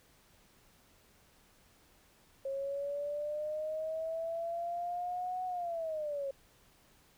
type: linear two-way sweep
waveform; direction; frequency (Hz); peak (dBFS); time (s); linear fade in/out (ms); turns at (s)
sine; up then down; 540 to 740 to 540; -34; 2.45-6.31; 5; 5.45
effects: pink hiss -65 dBFS RMS until 7.17 s